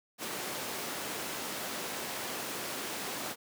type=high-pass noise; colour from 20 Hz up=pink; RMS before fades=-38 dBFS; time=0.18-3.36 s; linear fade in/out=50 ms; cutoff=260 Hz; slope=12 dB/octave; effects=none